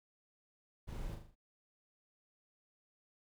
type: noise with echo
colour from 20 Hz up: brown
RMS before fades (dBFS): -43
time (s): 0.87-1.16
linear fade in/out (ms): 20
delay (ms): 39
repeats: 5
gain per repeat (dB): -5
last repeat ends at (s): 1.355
effects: none